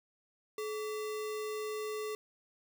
sine tone with sample-and-hold, 428.1 Hz, A4, 47 cents flat, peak -35 dBFS, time 0.58-2.15 s, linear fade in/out 2 ms, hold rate 1575 Hz, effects none

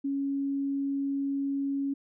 sine tone, 277.2 Hz, C#4, in tune, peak -27 dBFS, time 0.04-1.94 s, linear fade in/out 10 ms, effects none

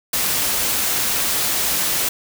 white noise, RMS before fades -20 dBFS, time 0.13-2.09 s, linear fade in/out 5 ms, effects none

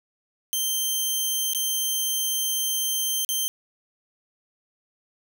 10% pulse tone with dropouts, 3136 Hz, G7, in tune, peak -15 dBFS, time 0.53-3.48 s, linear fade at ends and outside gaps 0 ms, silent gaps 1.534-1.548 / 3.248-3.29 s, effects none

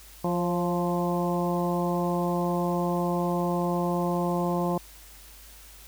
harmonic tone with a mistuned harmonic, 174.61 Hz, F3, in tune, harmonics 1 / 2 / 3 / 4 / 5 / 6, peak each -27 / -30 / -32 / -33 / -34 / -35 dBFS, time 0.24-4.78 s, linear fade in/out 5 ms, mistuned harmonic 3, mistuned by +31 cents, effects added 51 Hz sine -50 dBFS peak until 5.87 s + white hiss -50 dBFS RMS until 5.87 s

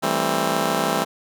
10% pulse chord, A minor seventh, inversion second, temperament just, 165 / 198 / 220 / 264 Hz, E3 / G3 / A3 / C4, +2 / +18 / 0 / +16 cents, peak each -18 dBFS, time 0.02-1.05 s, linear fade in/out 20 ms, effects none

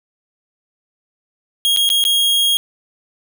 45% pulse tone with dropouts, 3269 Hz, G#7, 28 cents flat, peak -12 dBFS, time 1.65-2.57 s, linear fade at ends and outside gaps 0 ms, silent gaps 1.763-1.771 / 1.891-1.901 / 2.04-2.051 s, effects none

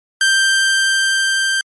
sawtooth tone with level ramp, 1572 Hz, G6, 4 cents sharp, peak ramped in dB -7 to -11 dBFS, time 0.21-1.61 s, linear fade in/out 2 ms, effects MP3 48 kbps

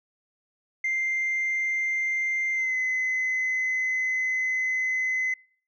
sine tone with pitch glide, 2093 to 2036 Hz, C7 to C7, 0 to -48 cents, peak -22 dBFS, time 0.84-5.34 s, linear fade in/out 5 ms, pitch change -48 cents, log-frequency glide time 2.53-2.76 s, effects noise-tail reverb RT60 0.5 s tail -25 dB re dry + tanh soft clip ceiling -21 dBFS

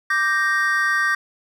triangle chord, G minor, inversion second, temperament equal, 1174.7 / 1568 / 1864.7 Hz, D6 / G6 / Bb6, 0 / 0 / 0 cents, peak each -22 / -19 / -19 dBFS, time 0.1-1.15 s, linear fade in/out 5 ms, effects none

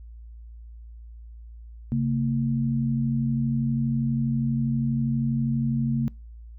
sine tone pair together, 136.3 / 228.7 Hz, C#3 / A#3, -29 / -33 cents, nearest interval major sixth, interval 896 cents, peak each -24 dBFS, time 1.92-6.08 s, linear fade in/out 0 ms, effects noise-tail reverb RT60 0.3 s tail -25 dB re dry + added 57 Hz sine -40 dBFS peak until 6.58 s

